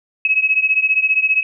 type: beating tone pair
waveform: sine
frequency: 2559 / 2574 Hz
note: D#7 / E7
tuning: +48 / -42 cents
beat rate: 15 Hz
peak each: -15 / -17 dBFS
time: 0.25-1.43 s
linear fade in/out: 2 ms
effects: none